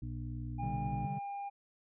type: harmonic tone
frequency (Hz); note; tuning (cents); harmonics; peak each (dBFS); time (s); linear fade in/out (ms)
60.3; B1; -41; 1 / 2 / 4 / 5; -42 / -40 / -48 / -49; 0.02-1.06; 5
type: tone with pitch glide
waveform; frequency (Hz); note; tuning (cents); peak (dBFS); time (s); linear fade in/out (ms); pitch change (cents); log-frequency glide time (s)
triangle; 808 to 802.9; G#5 to G5; -48 to +41; -36; 0.58-1.5; 20; -11; 0.9-1.1
type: chord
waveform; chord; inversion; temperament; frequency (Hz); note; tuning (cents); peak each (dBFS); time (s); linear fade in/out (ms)
triangle; C suspended second; none; equal; 130.81 / 146.83 / 196; C3 / D3 / G3; 0 / 0 / 0; -41 / -38 / -40; 0.62-1.19; 10
effects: resampled to 8000 Hz